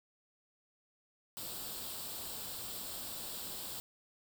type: noise with comb filter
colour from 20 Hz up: white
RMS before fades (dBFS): -43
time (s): 1.37-3.8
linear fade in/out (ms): 0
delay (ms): 0.24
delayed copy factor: +0.6
effects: none